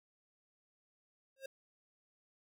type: tone with exponential growth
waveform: square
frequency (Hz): 537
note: C5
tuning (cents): +45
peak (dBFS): -40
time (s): 1.36-1.46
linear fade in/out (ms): 5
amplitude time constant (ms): 20
effects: none